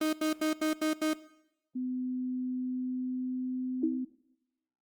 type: tone bursts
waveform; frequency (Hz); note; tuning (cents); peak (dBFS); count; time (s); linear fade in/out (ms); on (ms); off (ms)
35% pulse; 311.1; D#4; 0; -25; 6; 0.01-1.135; 5; 120; 81
type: tone with pitch glide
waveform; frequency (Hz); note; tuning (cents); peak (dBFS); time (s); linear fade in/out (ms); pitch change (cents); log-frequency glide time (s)
sine; 253.6 to 255.7; B3 to C4; +46 to -40; -31; 1.75-4.05; 10; +14; 2.55-3.9
type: tone with exponential decay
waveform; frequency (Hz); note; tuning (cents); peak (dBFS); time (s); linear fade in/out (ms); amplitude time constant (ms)
sine; 319.3; D#4; +45; -22; 3.83-4.1; 5; 57
effects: noise-tail reverb RT60 0.9 s tail -19 dB re dry + Opus 24 kbps